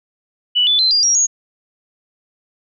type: tone with pitch steps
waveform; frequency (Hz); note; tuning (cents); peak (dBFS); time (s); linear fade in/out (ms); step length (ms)
sine; 2960 / 3480 / 4090 / 4809 / 5653 / 6645; F#7 / A7 / C8 / D8 / F8 / G#8; 0 / -20 / -40 / +40 / +20 / 0; -11; 0.55-1.27; 20; 120
effects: none